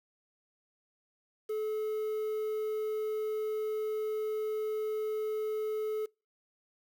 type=tone with quantisation; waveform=triangle; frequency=430 Hz; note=A4; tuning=40 cents flat; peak=-29 dBFS; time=1.49-6.06 s; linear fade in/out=10 ms; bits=9; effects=noise-tail reverb RT60 0.3 s tail -26 dB re dry